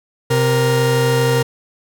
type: tone pair together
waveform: 40% pulse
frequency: 130.01 / 467.6 Hz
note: C3 / A#4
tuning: -11 / +5 cents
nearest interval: octave + minor seventh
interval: 2216 cents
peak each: -15 dBFS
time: 0.3-1.43 s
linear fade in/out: 10 ms
effects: none